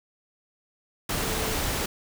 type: tone in noise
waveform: sine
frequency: 440.6 Hz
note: A4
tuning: 2 cents sharp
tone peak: -34 dBFS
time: 1.22-1.55 s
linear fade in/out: 5 ms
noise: pink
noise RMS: -28 dBFS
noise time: 1.09-1.86 s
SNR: -9 dB
effects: none